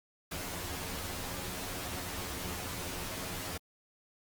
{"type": "noise with comb filter", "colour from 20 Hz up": "pink", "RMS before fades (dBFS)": -39, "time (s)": [0.31, 3.58], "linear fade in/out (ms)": 10, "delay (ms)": 11, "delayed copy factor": 0.95, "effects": ["Opus 48 kbps"]}